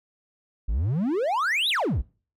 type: exponential two-way sweep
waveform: triangle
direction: up then down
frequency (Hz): 45.67 to 4022 to 45.67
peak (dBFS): -20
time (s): 0.68-2.02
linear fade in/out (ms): 10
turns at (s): 1.69
effects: noise-tail reverb RT60 0.4 s tail -24 dB re dry